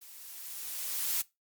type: noise with level ramp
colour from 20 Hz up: blue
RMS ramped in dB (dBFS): -51 to -29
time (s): 0.01-1.22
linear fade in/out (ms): 10
effects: noise-tail reverb RT60 0.2 s tail -20 dB re dry + MP3 96 kbps